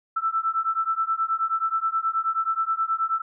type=beating tone pair; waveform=sine; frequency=1321 / 1330.4 Hz; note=E6 / E6; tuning=+3 / +16 cents; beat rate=9.4 Hz; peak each=-25 dBFS; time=0.16-3.22 s; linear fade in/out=10 ms; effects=none